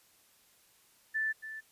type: tone with echo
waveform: sine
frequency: 1760 Hz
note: A6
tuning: in tune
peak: -29 dBFS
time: 1.14-1.33 s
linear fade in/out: 20 ms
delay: 280 ms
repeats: 1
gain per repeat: -11 dB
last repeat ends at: 1.61 s
effects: white hiss -65 dBFS RMS until 1.71 s + resampled to 32000 Hz